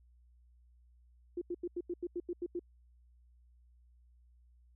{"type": "tone bursts", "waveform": "sine", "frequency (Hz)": 350, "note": "F4", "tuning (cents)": 4, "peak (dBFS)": -34, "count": 10, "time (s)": [1.37, 2.594], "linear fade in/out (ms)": 5, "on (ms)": 45, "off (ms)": 86, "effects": ["added 60 Hz sine -61 dBFS peak until 4.75 s"]}